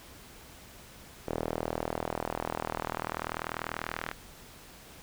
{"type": "tone with band-pass filter sweep", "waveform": "sawtooth", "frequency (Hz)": 40.26, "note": "E1", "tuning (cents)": -40, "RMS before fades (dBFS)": -36, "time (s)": [1.27, 4.13], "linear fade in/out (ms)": 20, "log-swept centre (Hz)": [520, 1700], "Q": 1.4, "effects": ["pink hiss -51 dBFS RMS until 5.02 s"]}